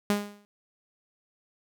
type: tone with exponential decay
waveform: sawtooth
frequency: 205.1 Hz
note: G#3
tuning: 21 cents flat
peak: -17 dBFS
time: 0.1-0.45 s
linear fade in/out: 0 ms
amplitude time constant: 74 ms
effects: none